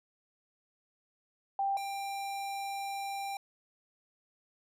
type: tone pair in turn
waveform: sine / square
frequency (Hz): 788 / 791.6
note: G5 / G5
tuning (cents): +9 / +17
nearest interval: unison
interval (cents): 8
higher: second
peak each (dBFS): -28 / -36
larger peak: first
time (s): 1.59-1.77 / 1.77-3.37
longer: second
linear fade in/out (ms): 2
effects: resampled to 32000 Hz

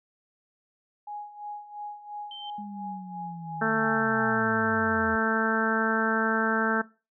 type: tone with tremolo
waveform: sine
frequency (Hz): 830.6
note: G#5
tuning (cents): 0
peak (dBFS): -33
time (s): 1.07-4.42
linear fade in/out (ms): 5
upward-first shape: sine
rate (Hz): 2.9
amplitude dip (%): 75
type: tone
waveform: sine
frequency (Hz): 3114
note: G7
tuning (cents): -12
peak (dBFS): -38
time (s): 2.31-2.5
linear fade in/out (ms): 2
type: linear sweep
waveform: sine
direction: down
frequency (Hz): 207.7 to 81.6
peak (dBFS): -37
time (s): 2.58-5.16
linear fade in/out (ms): 5
type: harmonic tone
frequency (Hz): 222.2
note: A3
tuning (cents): +17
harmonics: 1 / 2 / 3 / 4 / 5 / 6 / 7 / 8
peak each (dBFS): -29 / -30 / -34 / -33 / -36 / -30 / -28 / -39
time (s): 3.61-6.82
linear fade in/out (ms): 10
effects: noise-tail reverb RT60 0.3 s tail -20 dB re dry

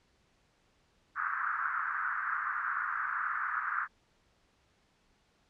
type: band-pass noise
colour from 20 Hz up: pink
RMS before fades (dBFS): -34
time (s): 1.15-3.88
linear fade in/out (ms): 50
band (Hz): 1200 to 1600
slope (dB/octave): 48
effects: pink hiss -70 dBFS RMS until 5.49 s + low-pass 6000 Hz 12 dB/octave

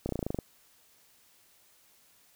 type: slowing click train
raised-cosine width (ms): 2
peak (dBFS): -18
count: 10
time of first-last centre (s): 0.06-0.388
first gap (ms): 31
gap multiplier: 1.04
effects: white hiss -63 dBFS RMS until 2.35 s

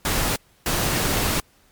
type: noise bursts at uneven times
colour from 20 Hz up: pink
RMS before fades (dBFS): -22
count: 2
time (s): 0.05-0.36 / 0.66-1.4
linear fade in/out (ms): 2
effects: pink hiss -58 dBFS RMS until 1.71 s + MP3 96 kbps

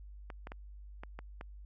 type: clicks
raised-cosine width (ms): 0.5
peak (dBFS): -29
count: 6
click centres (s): 0.302 / 0.471 / 0.519 / 1.035 / 1.19 / 1.411
effects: added 50 Hz sine -47 dBFS peak until 1.65 s

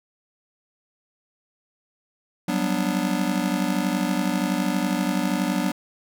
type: chord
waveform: square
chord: G major seventh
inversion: third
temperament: just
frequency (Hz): 183.75 / 196 / 245 / 294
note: F#3 / G3 / B3 / D4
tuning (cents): -12 / 0 / -14 / +2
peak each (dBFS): -28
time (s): 2.48-5.72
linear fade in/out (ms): 5
effects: none

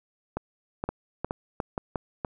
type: two click trains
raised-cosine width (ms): 1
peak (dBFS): -14 / -15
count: 4 / 5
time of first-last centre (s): 0.89-1.958 / 0.37-2.248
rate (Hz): 2.81 / 2.13
effects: none

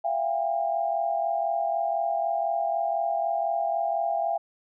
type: tone cluster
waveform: sine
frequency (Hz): 676 / 720 / 802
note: E5 / F#5 / G5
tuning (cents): +43 / -47 / +39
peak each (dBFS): -26 / -33 / -28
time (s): 0.04-4.38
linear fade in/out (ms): 10
effects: none

